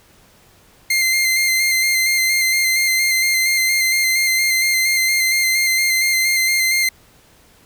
sawtooth tone with vibrato, 2093 Hz, C7, in tune, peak -11 dBFS, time 0.9-6.89 s, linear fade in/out 5 ms, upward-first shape square, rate 4.3 Hz, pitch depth 18 cents each way, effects pink hiss -51 dBFS RMS until 7.65 s

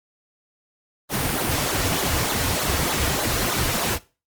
pink noise with flanger, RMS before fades -23 dBFS, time 1.09-3.99 s, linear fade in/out 50 ms, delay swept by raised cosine 0.36 to 5.36 ms, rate 3.3 Hz, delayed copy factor -0.85, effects noise-tail reverb RT60 0.3 s tail -18 dB re dry + Opus 32 kbps

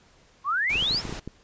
sine exponential sweep, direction up, 1046.5 to 5530 Hz, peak -22 dBFS, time 0.44-1.02 s, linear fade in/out 50 ms
pink noise, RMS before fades -37 dBFS, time 0.69-1.2 s, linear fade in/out 10 ms
clicks, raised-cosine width 3 ms, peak -21 dBFS, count 8, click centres 0.756 / 0.825 / 0.91 / 0.946 / 1.053 / 1.094 / 1.126 / 1.276 s
effects pink hiss -58 dBFS RMS until 1.43 s + resampled to 16000 Hz

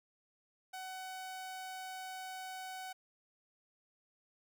sawtooth tone, 750 Hz, F#5, 23 cents sharp, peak -39 dBFS, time 0.73-2.93 s, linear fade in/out 10 ms, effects none

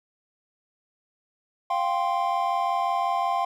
triangle chord, F suspended second, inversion none, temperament equal, 698.5 / 784 / 1046.5 Hz, F5 / G5 / C6, 0 / 0 / 0 cents, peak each -25 dBFS, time 1.7-3.45 s, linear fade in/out 5 ms, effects none

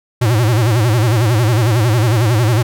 square tone with vibrato, 114.1 Hz, A#2, 37 cents flat, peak -11 dBFS, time 0.21-2.63 s, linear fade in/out 10 ms, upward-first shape sine, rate 11 Hz, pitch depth 170 cents each way, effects none

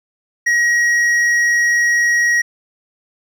triangle tone with hard clipping, 1898 Hz, A#6, 31 cents sharp, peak -13 dBFS, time 0.46-2.42 s, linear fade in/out 10 ms, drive 9 dB, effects none

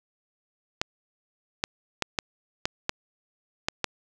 clicks, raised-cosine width 0.2 ms, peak -7 dBFS, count 8, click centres 0.815 / 1.639 / 2.023 / 2.188 / 2.655 / 2.894 / 3.685 / 3.843 s, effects none

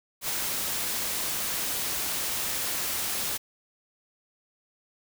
white noise with ADSR envelope, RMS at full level -28 dBFS, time 0.21-3.38 s, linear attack 79 ms, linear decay 8 ms, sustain -2 dB, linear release 18 ms, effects none

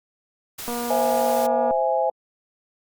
white noise, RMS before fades -34 dBFS, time 0.58-1.47 s, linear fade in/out 10 ms
click train, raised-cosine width 1 ms, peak -17 dBFS, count 247, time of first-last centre 0.68-1.709 s, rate 239 Hz
sine chord, C augmented, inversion none, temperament equal, 523.3 / 659.3 / 830.6 Hz, C5 / E5 / G#5, 0 / 0 / 0 cents, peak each -23 dBFS, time 0.9-2.1 s, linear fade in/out 5 ms
effects Opus 48 kbps

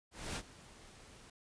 pink noise with ADSR envelope, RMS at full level -39 dBFS, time 0.11-1.3 s, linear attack 250 ms, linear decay 60 ms, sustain -18 dB, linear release 4 ms, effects resampled to 22050 Hz

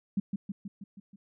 sine tone with echo, 198.4 Hz, G3, 21 cents sharp, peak -24 dBFS, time 0.17-0.2 s, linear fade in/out 5 ms, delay 160 ms, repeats 6, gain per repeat -4 dB, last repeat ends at 1.16 s, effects none

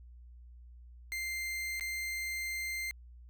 40% pulse tone with dropouts, 2093 Hz, C7, in tune, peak -34 dBFS, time 1.12-2.91 s, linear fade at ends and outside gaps 0 ms, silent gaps 1.797-1.809 s, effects added 60 Hz sine -50 dBFS peak until 3.29 s

